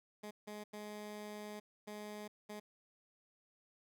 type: tone bursts at uneven times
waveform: 15% pulse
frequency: 209.7 Hz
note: G#3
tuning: 17 cents sharp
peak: -39 dBFS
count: 5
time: 0.23-0.31 / 0.47-0.64 / 0.73-1.6 / 1.87-2.28 / 2.49-2.6 s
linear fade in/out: 10 ms
effects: none

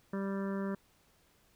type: harmonic tone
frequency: 196 Hz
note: G3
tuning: in tune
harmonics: 1 / 2 / 3 / 5 / 6 / 7 / 8 / 9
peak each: -34 / -40 / -44 / -48 / -50 / -51 / -52 / -53 dBFS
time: 0.13-0.75 s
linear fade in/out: 5 ms
effects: pink hiss -68 dBFS RMS until 1.55 s

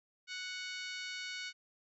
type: harmonic tone with a mistuned harmonic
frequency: 740 Hz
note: F#5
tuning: in tune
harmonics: 2 / 3 / 4 / 5 / 6 / 7 / 8 / 9 / 10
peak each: -46 / -45 / -48 / -49 / -47 / -57 / -54 / -58 / -60 dBFS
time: 0.27-1.53 s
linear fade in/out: 50 ms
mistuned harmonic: 8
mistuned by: -34 cents
effects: none

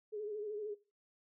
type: tone with vibrato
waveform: sine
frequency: 421.4 Hz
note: G#4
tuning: 25 cents sharp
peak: -38 dBFS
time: 0.12-0.75 s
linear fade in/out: 20 ms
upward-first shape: sine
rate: 13 Hz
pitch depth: 50 cents each way
effects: noise-tail reverb RT60 0.3 s tail -18 dB re dry

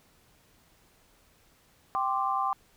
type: chord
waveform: sine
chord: G suspended fourth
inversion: none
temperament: just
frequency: 784 / 1045.3 / 1176 Hz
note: G5 / C6 / D6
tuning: 0 / -2 / +2 cents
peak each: -30 dBFS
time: 1.95-2.53 s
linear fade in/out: 0 ms
effects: pink hiss -63 dBFS RMS until 2.76 s

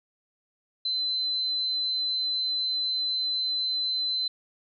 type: tone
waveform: sine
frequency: 4052 Hz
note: B7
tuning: 44 cents sharp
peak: -25 dBFS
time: 0.85-4.28 s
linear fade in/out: 5 ms
effects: none

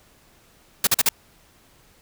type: noise bursts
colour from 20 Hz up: white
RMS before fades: -17 dBFS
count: 4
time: 0.84-1.09 s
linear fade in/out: 5 ms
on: 31 ms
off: 42 ms
effects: pink hiss -56 dBFS RMS until 2.01 s

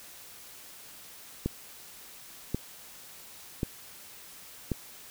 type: click train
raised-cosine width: 3 ms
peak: -15 dBFS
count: 4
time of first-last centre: 1.46-4.717 s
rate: 0.921 Hz
effects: white hiss -49 dBFS RMS until 5.1 s

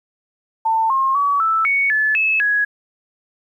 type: tone with pitch steps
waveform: sine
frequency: 894 / 1070 / 1136 / 1319 / 2226 / 1729 / 2598 / 1670 Hz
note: A5 / C6 / C#6 / E6 / C#7 / A6 / E7 / G#6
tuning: +27 / +38 / +42 / +1 / +7 / -31 / -26 / +9 cents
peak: -14 dBFS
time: 0.65-2.65 s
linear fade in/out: 10 ms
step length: 250 ms
effects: 9-bit

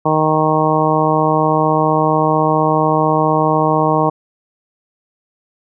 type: harmonic tone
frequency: 155.7 Hz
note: D#3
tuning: 2 cents sharp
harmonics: 1 / 2 / 3 / 4 / 5 / 6 / 7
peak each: -19 / -19 / -19 / -19 / -19 / -19 / -19 dBFS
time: 0.05-4.1 s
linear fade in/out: 10 ms
effects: none

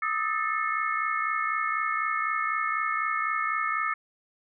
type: tone cluster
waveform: sine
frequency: 1229 / 1293 / 1773 / 2172 Hz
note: D#6 / E6 / A6 / C#7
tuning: -22 / -34 / +13 / -36 cents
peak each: -31 / -29 / -32 / -32 dBFS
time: 0.02-3.94 s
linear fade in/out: 5 ms
effects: none

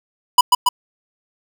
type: tone with echo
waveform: square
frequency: 987.8 Hz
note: B5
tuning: in tune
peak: -6 dBFS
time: 0.38-0.41 s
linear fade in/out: 5 ms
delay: 140 ms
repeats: 2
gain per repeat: -3 dB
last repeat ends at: 0.69 s
effects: none

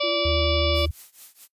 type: harmonic tone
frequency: 579 Hz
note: D5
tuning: 25 cents flat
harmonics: 1 / 2 / 4 / 5 / 6 / 7 / 8 / 9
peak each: -24 / -31 / -30 / -32 / -28 / -38 / -35 / -34 dBFS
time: 0-0.86 s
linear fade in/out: 10 ms
type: tone with vibrato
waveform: sine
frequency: 341.8 Hz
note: F4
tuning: 37 cents flat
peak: -29 dBFS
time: 0.03-0.87 s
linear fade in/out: 10 ms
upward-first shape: square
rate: 12 Hz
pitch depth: 25 cents each way
type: tone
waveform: sine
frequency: 77.2 Hz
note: D#2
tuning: 13 cents flat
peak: -23 dBFS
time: 0.25-0.91 s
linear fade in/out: 5 ms
type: noise with tremolo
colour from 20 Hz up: blue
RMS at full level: -41 dBFS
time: 0.73-1.48 s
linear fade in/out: 50 ms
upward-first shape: triangle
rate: 4.5 Hz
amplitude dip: 95%
effects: noise-tail reverb RT60 0.1 s tail -22 dB re dry + resampled to 32000 Hz

